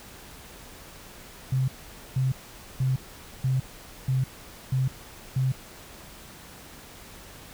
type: tone bursts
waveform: sine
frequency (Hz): 130.81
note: C3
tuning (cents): 0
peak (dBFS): -21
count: 7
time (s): 1.52-5.52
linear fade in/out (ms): 5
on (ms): 160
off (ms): 480
effects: pink hiss -46 dBFS RMS until 7.53 s